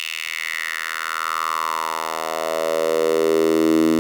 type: tone with high-pass filter sweep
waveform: 10% pulse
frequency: 80.5 Hz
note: E2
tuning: 41 cents flat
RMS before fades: -21 dBFS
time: 0-3.99 s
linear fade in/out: 0 ms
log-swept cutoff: 2700 to 280 Hz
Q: 4.6
effects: none